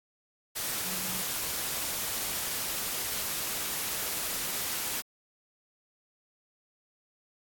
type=tone in noise; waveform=sine; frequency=185 Hz; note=F#3; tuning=in tune; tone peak=-43 dBFS; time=0.85-1.23 s; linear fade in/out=20 ms; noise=white; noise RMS=-33 dBFS; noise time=0.55-5.02 s; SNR=-13 dB; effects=AAC 64 kbps